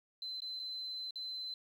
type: tone with dropouts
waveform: sine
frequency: 4058 Hz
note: B7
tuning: 46 cents sharp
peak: -39 dBFS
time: 0.22-1.54 s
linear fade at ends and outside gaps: 2 ms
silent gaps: 0.404-0.419 / 0.594-0.598 / 1.108-1.157 s
effects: 11-bit